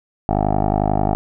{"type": "tone with low-pass filter", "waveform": "10% pulse", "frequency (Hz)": 51.2, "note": "G#1", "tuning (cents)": -24, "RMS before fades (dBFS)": -18, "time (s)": [0.29, 1.15], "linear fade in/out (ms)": 0, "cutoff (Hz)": 740, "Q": 4.5, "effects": []}